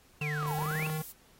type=tone with pitch glide; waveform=square; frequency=150 to 155.74 Hz; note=D3 to D#3; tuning=+37 to +2 cents; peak=-33 dBFS; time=0.21-1.02 s; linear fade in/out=5 ms; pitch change=+65 cents; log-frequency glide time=0.52-0.79 s
type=exponential two-way sweep; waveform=sine; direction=down then up; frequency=2794 to 744 to 2794 Hz; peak=-34 dBFS; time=0.21-0.87 s; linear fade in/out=5 ms; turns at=0.56 s
type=clicks; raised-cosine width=0.5 ms; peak=-25 dBFS; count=12; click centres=0.429 / 0.459 / 0.511 / 0.586 / 0.624 / 0.659 / 0.713 / 0.754 / 0.796 / 0.826 / 0.866 / 0.898 s
type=noise; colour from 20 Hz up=violet; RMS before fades=-43 dBFS; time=0.46-1.13 s; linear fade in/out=20 ms
effects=pink hiss -62 dBFS RMS until 1.39 s + AAC 48 kbps